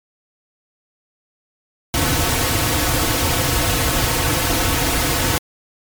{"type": "noise with comb filter", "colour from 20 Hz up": "pink", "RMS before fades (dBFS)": -18, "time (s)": [1.94, 5.38], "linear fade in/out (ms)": 0, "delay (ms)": 5, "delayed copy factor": -0.75, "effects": ["MP3 96 kbps"]}